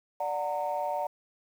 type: chord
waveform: sine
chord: D augmented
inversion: none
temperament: just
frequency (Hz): 587.3 / 734.2 / 917.7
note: D5 / F#5 / A#5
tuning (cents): 0 / -14 / -27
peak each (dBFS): -32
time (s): 0.2-1.07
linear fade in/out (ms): 5
effects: tanh soft clip ceiling -21 dBFS + 9-bit